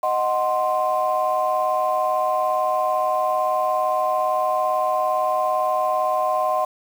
sine chord, C diminished, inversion first, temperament equal, 622.3 / 740 / 1046.5 Hz, Eb5 / Gb5 / C6, 0 / 0 / 0 cents, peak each -22 dBFS, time 0.03-6.65 s, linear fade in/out 5 ms, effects tanh soft clip ceiling -10 dBFS + 7-bit

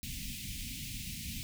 pink band-stop noise, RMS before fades -41 dBFS, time 0.03-1.43 s, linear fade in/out 0 ms, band 260 to 2200 Hz, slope 48 dB/octave, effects none

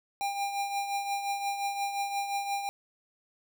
square tone with tremolo, 800 Hz, G5, 35 cents sharp, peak -28 dBFS, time 0.21-2.69 s, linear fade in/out 0 ms, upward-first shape triangle, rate 5.7 Hz, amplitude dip 60%, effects none

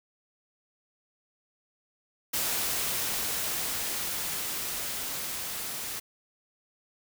white noise with level ramp, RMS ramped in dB -29 to -36 dBFS, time 2.33-6 s, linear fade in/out 10 ms, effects none

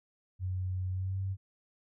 sine tone with pitch glide, 92.5 to 96.04 Hz, F#2 to G2, 0 to -35 cents, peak -31 dBFS, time 0.39-1.37 s, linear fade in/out 50 ms, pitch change +65 cents, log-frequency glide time 0.91-1.19 s, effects none

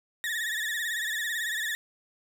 35% pulse tone with vibrato, 1802 Hz, A6, 41 cents sharp, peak -27 dBFS, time 0.24-1.75 s, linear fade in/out 0 ms, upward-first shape sine, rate 18 Hz, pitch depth 95 cents each way, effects none

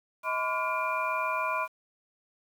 sine tone cluster, 636 / 1014 / 1141 / 1418 / 2393 Hz, D#5 / B5 / C#6 / F6 / D7, +38 / +45 / +50 / +26 / +32 cents, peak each -35 / -30 / -36 / -36 / -34 dBFS, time 0.23-1.68 s, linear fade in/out 50 ms, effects 9-bit

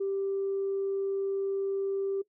sine tone, 392 Hz, G4, in tune, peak -27 dBFS, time 0-2.22 s, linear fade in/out 10 ms, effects noise-tail reverb RT60 0.1 s tail -18 dB re dry + tanh soft clip ceiling -23 dBFS

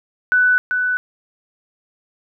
sine tone with echo, 1493 Hz, F#6, 15 cents sharp, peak -11 dBFS, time 0.32-0.58 s, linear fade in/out 0 ms, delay 390 ms, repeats 1, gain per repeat -5 dB, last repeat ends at 0.97 s, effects none

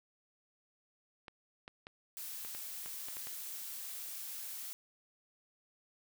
clicks, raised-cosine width 0.3 ms, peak -31 dBFS, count 9, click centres 1.282 / 1.679 / 1.869 / 2.449 / 2.549 / 2.86 / 3.085 / 3.168 / 3.271 s
blue noise, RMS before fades -44 dBFS, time 2.17-4.73 s, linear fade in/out 0 ms
effects none

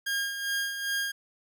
sawtooth tone with tremolo, 1620 Hz, G#6, 43 cents flat, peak -23 dBFS, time 0.06-1.12 s, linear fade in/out 10 ms, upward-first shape sine, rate 2.5 Hz, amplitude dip 55%, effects none

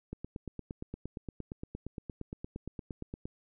click train, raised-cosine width 3 ms, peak -26 dBFS, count 28, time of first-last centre 0.13-3.255 s, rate 8.64 Hz, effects none

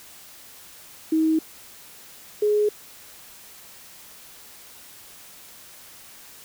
sine tone pair in turn, 317.6 / 419.1 Hz, D#4 / G#4, +36 / +16 cents, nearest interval perfect fourth, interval 480 cents, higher second, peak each -17 dBFS, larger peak neither, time 1.12-1.39 / 2.42-2.69 s, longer neither, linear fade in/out 5 ms, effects white hiss -46 dBFS RMS until 6.44 s

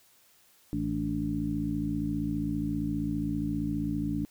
harmonic tone with a mistuned harmonic, 55 Hz, A1, in tune, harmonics 1 / 2 / 3 / 4 / 5, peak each -38 / -39 / -34 / -35 / -31 dBFS, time 0.73-4.25 s, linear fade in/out 0 ms, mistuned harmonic 5, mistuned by +100 cents, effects white hiss -62 dBFS RMS until 4.3 s

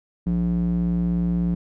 square tone with band-pass filter, 58.27 Hz, A#1, in tune, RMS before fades -22 dBFS, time 0.26-1.55 s, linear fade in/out 10 ms, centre 190 Hz, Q 3.5, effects none

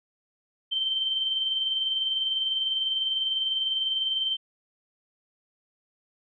sine tone with tremolo, 3117 Hz, G7, 11 cents flat, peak -22 dBFS, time 0.71-4.37 s, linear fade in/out 20 ms, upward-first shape triangle, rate 20 Hz, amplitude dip 50%, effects none

